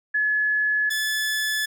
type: tone pair in turn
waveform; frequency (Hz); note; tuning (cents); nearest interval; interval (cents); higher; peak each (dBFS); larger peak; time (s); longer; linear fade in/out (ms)
sine / sawtooth; 1706 / 1726.8; G#6 / A6; +46 / -33; unison; 21; second; -19 / -19; neither; 0.14-0.9 / 0.9-1.66; neither; 10
effects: none